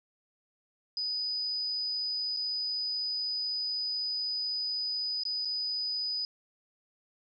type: tone with dropouts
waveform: sine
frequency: 4978 Hz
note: D#8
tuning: in tune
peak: -30 dBFS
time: 0.97-6.25 s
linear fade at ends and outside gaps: 1 ms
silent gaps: 2.365-2.37 / 5.235-5.252 / 5.449-5.454 s
effects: none